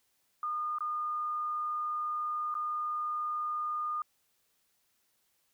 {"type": "tone with dropouts", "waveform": "sine", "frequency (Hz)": 1219, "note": "D#6", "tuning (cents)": -36, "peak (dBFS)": -31, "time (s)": [0.43, 4.02], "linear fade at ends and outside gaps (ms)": 2, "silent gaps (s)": [[0.785, 0.806], [2.542, 2.551]], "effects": ["white hiss -74 dBFS RMS until 5.53 s"]}